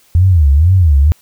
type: tone with vibrato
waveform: sine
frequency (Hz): 81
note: E2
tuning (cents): -30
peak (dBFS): -5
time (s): 0.15-1.12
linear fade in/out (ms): 0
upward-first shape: sine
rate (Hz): 2.1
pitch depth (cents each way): 280
effects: white hiss -50 dBFS RMS until 1.21 s

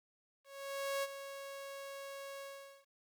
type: tone with ADSR envelope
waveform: sawtooth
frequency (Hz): 552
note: C#5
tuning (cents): -7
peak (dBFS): -30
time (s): 0.44-2.86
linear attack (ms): 590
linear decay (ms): 37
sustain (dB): -11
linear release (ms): 450
effects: 12-bit

